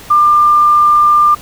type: tone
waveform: sine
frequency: 1195 Hz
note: D6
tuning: 30 cents sharp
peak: -5 dBFS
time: 0.1-1.35 s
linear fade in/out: 10 ms
effects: pink hiss -34 dBFS RMS until 1.41 s